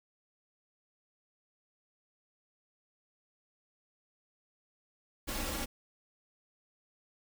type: noise with comb filter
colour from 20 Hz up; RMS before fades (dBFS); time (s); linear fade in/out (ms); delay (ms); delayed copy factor
pink; -36; 5.27-5.66; 20; 3.6; +0.65
effects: none